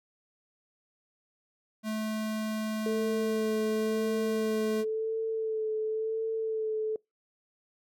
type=tone; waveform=square; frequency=217 Hz; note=A3; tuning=24 cents flat; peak=-31 dBFS; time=1.83-4.85 s; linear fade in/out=50 ms
type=tone with vibrato; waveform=sine; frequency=440 Hz; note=A4; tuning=in tune; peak=-28 dBFS; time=2.86-6.96 s; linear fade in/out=2 ms; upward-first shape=sine; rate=0.95 Hz; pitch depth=23 cents each way
effects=noise-tail reverb RT60 0.2 s tail -26 dB re dry